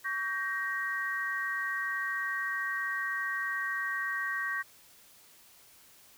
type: chord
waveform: sine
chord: G diminished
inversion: second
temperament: just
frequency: 1128.9 / 1568 / 1881.6 Hz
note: Db6 / G6 / Bb6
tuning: +31 / 0 / +16 cents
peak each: -38 / -35 / -33 dBFS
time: 0.04-4.63 s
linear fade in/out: 20 ms
effects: white hiss -58 dBFS RMS until 6.17 s